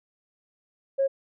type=tone; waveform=sine; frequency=544 Hz; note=C#5; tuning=33 cents flat; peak=-19 dBFS; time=0.98-1.08 s; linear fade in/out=20 ms; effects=tanh soft clip ceiling -15 dBFS